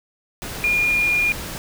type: tone in noise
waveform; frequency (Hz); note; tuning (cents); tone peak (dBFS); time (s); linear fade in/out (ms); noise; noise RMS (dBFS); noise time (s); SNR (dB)
sine; 2422; D#7; -47; -16; 0.64-1.32; 0; pink; -31; 0.42-1.58; +12
effects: none

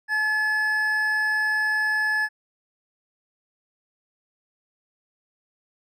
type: tone pair together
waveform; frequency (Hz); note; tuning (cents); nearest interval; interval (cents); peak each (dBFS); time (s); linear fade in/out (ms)
triangle; 860.2 / 1715; A5 / A6; -39 / -45; octave; 1194; -30 / -19; 0.08-2.29; 50
effects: none

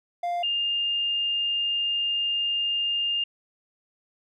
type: tone pair in turn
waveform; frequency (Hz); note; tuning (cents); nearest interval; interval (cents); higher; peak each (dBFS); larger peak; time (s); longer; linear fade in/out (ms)
triangle / sine; 698.5 / 2813; F5 / F7; 0 / +12; 2 octaves; 2412; second; -23; neither; 0.23-0.43 / 0.43-3.24; second; 5
effects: none

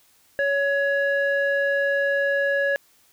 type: tone with low-pass filter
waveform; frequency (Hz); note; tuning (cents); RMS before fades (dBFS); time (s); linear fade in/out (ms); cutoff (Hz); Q
square; 560; C#5; +18; -22; 0.39-2.76; 0; 1700; 3.1
effects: white hiss -59 dBFS RMS until 3.12 s

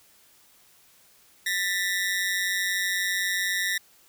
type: ring-modulated tone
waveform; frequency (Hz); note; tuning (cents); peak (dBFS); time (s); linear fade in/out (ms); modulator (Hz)
sawtooth; 1873; A#6; +8; -18; 1.46-3.78; 5; 93.9
effects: white hiss -58 dBFS RMS until 4.08 s

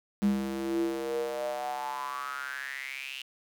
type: tone with high-pass filter sweep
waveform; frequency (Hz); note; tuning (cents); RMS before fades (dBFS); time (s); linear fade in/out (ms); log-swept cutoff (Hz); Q
square; 67.1; C2; +44; -33; 0.22-3.22; 0; 200 to 2900; 7.9
effects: none

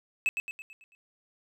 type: tone with echo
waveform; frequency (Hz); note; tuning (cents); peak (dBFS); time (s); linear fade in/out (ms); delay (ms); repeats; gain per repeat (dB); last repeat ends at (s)
triangle; 2600; E7; -24; -21; 0.26-0.29; 0; 110; 6; -6; 0.95
effects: none

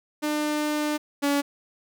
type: tone pair in turn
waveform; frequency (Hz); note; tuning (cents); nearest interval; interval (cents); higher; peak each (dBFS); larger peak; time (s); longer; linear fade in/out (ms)
sawtooth; 300.2 / 284.4; D4 / C#4; +38 / +45; minor second; 93; first; -20 / -17; second; 0.22-0.98 / 1.22-1.42; first; 20
effects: none

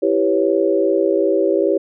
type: chord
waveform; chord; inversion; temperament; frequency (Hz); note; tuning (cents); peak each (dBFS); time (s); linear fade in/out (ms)
sine; C# half-diminished seventh; first; equal; 329.6 / 392 / 493.9 / 554.4; E4 / G4 / B4 / C#5; 0 / 0 / 0 / 0; -19 / -17 / -22 / -19; 0.02-1.78; 10
effects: none

